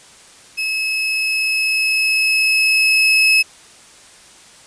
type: tone with level ramp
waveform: 35% pulse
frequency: 2583 Hz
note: E7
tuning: 36 cents flat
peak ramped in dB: -17 to -8 dBFS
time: 0.57-3.43 s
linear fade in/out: 20 ms
effects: white hiss -44 dBFS RMS until 4.66 s + resampled to 22050 Hz